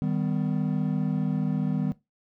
triangle chord, Eb augmented, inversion none, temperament equal with one note detuned, 155.56 / 196 / 251.1 Hz, Eb3 / G3 / B3, 0 / 0 / +29 cents, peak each -25 / -27 / -28 dBFS, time 0.02-1.92 s, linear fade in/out 0 ms, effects noise-tail reverb RT60 0.2 s tail -18 dB re dry

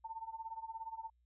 sine tone with tremolo, 898 Hz, A5, 35 cents sharp, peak -39 dBFS, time 0.04-1.1 s, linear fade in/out 10 ms, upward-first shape sine, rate 17 Hz, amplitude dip 85%, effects added 60 Hz sine -70 dBFS peak until 1.25 s

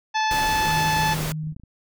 harmonic tone, 870 Hz, A5, 20 cents flat, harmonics 1 / 2 / 3 / 4 / 5 / 6 / 7, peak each -21 / -27 / -31 / -33 / -35 / -37 / -38 dBFS, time 0.14-1.15 s, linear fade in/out 20 ms
pink noise, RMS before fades -29 dBFS, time 0.31-1.32 s, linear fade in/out 0 ms
sine tone, 155.56 Hz, D#3, in tune, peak -26 dBFS, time 0.64-1.55 s, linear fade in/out 50 ms
clicks, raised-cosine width 5 ms, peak -31 / -30 / -31 / -27 / -35 / -34 dBFS, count 6, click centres 1.436 / 1.472 / 1.524 / 1.565 / 1.598 / 1.636 s
effects none

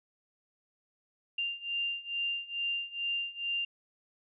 sine beating tone pair, 2789 / 2791.3 Hz, F7 / F7, -3 / -2 cents, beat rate 2.3 Hz, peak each -36 / -34 dBFS, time 1.38-3.65 s, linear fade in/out 5 ms, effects none

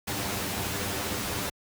pink noise with comb filter, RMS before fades -31 dBFS, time 0.07-1.5 s, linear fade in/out 10 ms, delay 10 ms, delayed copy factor +0.6, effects high-pass 60 Hz 12 dB/octave

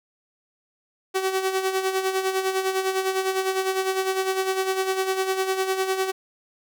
sawtooth tone with tremolo, 380.1 Hz, F#4, 47 cents sharp, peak -16 dBFS, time 1.14-6.12 s, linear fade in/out 20 ms, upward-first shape sine, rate 9.9 Hz, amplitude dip 60%, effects none

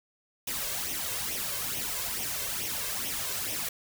white noise with flanger, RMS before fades -33 dBFS, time 0.47-3.69 s, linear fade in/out 5 ms, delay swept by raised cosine 0.33 to 1.93 ms, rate 2.3 Hz, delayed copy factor +0.65, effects none

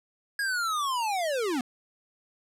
square linear sweep, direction down, 1661.2 to 233.1 Hz, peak -27 dBFS, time 0.39-1.61 s, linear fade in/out 2 ms, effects low-pass 12000 Hz 12 dB/octave

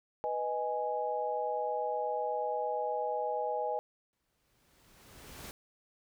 sine chord, G# minor, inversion first, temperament equal, 493.9 / 622.3 / 830.6 Hz, B4 / D#5 / G#5, 0 / 0 / 0 cents, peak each -36 / -36 / -34 dBFS, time 0.24-3.79 s, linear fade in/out 0 ms
pink noise with exponential growth, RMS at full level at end -44 dBFS, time 4.13-5.51 s, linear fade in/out 0 ms, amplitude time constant 300 ms
effects none

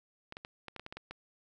clicks, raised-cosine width 0.3 ms, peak -27 dBFS, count 10, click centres 0.324 / 0.369 / 0.449 / 0.683 / 0.763 / 0.796 / 0.864 / 0.925 / 0.97 / 1.11 s, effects none

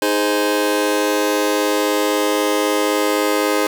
sawtooth chord, Ab major, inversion second, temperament just, 311.5 / 415.3 / 519.1 Hz, Eb4 / Ab4 / C5, +2 / 0 / -14 cents, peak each -16 dBFS, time 0.02-3.67 s, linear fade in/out 2 ms, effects none

